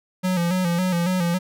square tone with vibrato, 177.9 Hz, F3, 32 cents sharp, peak -20 dBFS, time 0.23-1.39 s, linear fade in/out 20 ms, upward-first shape square, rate 3.6 Hz, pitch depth 63 cents each way, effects none

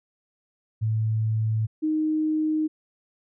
sine tone pair in turn, 110 / 310.5 Hz, A2 / D#4, 0 / -3 cents, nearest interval octave + tritone, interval 1797 cents, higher second, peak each -21 dBFS, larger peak neither, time 0.81-1.67 / 1.82-2.68 s, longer neither, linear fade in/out 20 ms, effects none

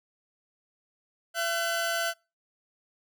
sawtooth tone pair together, 675 / 1514.1 Hz, E5 / F#6, +41 / +39 cents, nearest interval octave + major second, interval 1398 cents, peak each -26 dBFS, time 1.34-2.14 s, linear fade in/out 50 ms, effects noise-tail reverb RT60 0.3 s tail -26 dB re dry

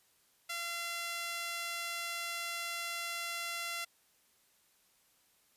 sawtooth tone with high-pass filter, 684 Hz, F5, 36 cents flat, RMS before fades -39 dBFS, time 0.49-3.85 s, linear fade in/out 10 ms, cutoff 1800 Hz, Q 0.98, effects white hiss -70 dBFS RMS until 5.56 s + resampled to 32000 Hz

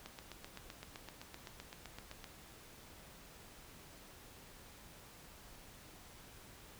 click train, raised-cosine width 0.2 ms, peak -30 dBFS, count 18, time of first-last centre 0.06-2.242 s, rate 7.79 Hz, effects pink hiss -57 dBFS RMS until 6.79 s

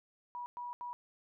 sine tone bursts at uneven times, 970 Hz, B5, 31 cents flat, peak -39 dBFS, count 3, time 0.35-0.46 / 0.57-0.73 / 0.81-0.93 s, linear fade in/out 0 ms, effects none

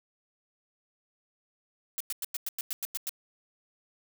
blue noise bursts, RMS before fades -33 dBFS, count 10, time 1.98-3.093 s, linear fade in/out 0 ms, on 24 ms, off 97 ms, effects none

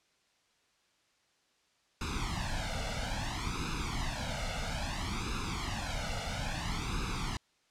pink noise with flanger, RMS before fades -35 dBFS, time 2.01-7.37 s, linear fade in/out 2 ms, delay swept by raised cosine 0.78 to 1.43 ms, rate 0.6 Hz, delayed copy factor +1, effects white hiss -71 dBFS RMS until 7.7 s + low-pass 6000 Hz 12 dB/octave

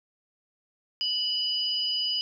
sine tone pair together, 2959 / 4941 Hz, F#7 / D#8, -1 / -13 cents, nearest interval major sixth, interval 888 cents, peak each -28 dBFS, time 1.01-2.21 s, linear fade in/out 0 ms, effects none

